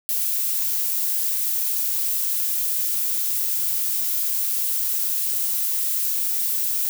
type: noise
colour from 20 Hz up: violet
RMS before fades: -23 dBFS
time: 0.09-6.89 s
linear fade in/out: 0 ms
effects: none